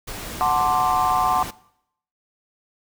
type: noise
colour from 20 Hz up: pink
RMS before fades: -33 dBFS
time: 0.07-1.51 s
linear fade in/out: 10 ms
type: chord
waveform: sine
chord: D dominant seventh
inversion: first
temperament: equal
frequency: 740 / 880 / 1046.5 / 1174.7 Hz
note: F#5 / A5 / C6 / D6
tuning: 0 / 0 / 0 / 0 cents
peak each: -21 / -24 / -22 / -24 dBFS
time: 0.41-1.43 s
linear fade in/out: 0 ms
effects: noise-tail reverb RT60 0.7 s tail -19 dB re dry